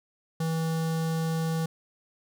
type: tone with notch filter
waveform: square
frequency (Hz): 162.3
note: E3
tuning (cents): -27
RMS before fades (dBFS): -28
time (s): 0.4-1.66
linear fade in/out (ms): 5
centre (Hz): 2300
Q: 1.9
effects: none